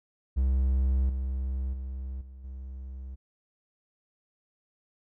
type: tone with level steps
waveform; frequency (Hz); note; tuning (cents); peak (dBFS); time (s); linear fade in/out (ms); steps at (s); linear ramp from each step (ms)
triangle; 65.41; C2; 0; -20 / -26 / -31 / -41 / -35; 0.36-3.16; 20; 1.09 / 1.73 / 2.21 / 2.44; 5
effects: none